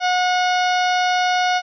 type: harmonic tone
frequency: 727 Hz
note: F#5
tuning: 31 cents flat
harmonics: 1 / 2 / 3 / 4 / 5 / 6 / 7 / 8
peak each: -17 / -23 / -27 / -29 / -31 / -33 / -34 / -35 dBFS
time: 0-1.62 s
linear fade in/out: 50 ms
effects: none